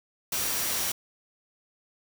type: tone in noise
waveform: sine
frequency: 5760 Hz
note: F#8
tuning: 47 cents flat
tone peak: -38 dBFS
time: 0.32-0.92 s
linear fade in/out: 5 ms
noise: white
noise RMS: -29 dBFS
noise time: 0.32-0.92 s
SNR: -12 dB
effects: none

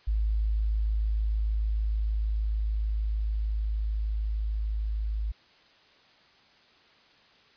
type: tone with level ramp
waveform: sine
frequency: 53.3 Hz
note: G#1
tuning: 46 cents sharp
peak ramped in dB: -23 to -27 dBFS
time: 0.07-5.32 s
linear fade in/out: 10 ms
effects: white hiss -59 dBFS RMS until 7.56 s + resampled to 11025 Hz

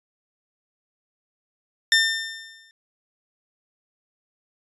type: tone with exponential decay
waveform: 20% pulse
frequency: 1800 Hz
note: A6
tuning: 39 cents sharp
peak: -8 dBFS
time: 1.92-2.71 s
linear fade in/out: 1 ms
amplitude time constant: 170 ms
effects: resampled to 24000 Hz

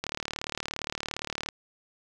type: click train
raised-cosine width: 0.2 ms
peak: -14 dBFS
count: 55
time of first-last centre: 0.04-1.488 s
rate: 37.3 Hz
effects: none

